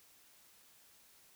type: silence
effects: white hiss -64 dBFS RMS until 1.35 s